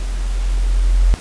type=tone with level ramp; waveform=sine; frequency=43.65 Hz; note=F1; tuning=in tune; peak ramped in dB=-19 to -8 dBFS; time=0-1.14 s; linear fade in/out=0 ms; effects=pink hiss -35 dBFS RMS until 1.2 s + resampled to 22050 Hz